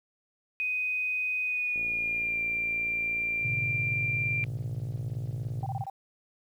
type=tone with pitch glide; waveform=sine; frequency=2500 to 2371 Hz; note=D#7 to D7; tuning=+8 to +16 cents; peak=-27 dBFS; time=0.6-4.44 s; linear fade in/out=0 ms; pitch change=-92 cents; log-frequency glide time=1.44-2.41 s
type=click train; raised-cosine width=2 ms; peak=-34 dBFS; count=222; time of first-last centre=1.76-5.644 s; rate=56.9 Hz
type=chord; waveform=sine; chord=G# diminished; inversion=none; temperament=equal with one note detuned; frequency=105.95 / 123.47 / 146.83 Hz; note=G#2 / B2 / D3; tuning=+35 / 0 / 0 cents; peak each=-36 / -34 / -38 dBFS; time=3.41-5.86 s; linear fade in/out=50 ms
type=tone bursts; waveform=sine; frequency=784 Hz; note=G5; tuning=in tune; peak=-33 dBFS; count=5; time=5.63-5.899 s; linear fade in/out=2 ms; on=33 ms; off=26 ms
effects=10-bit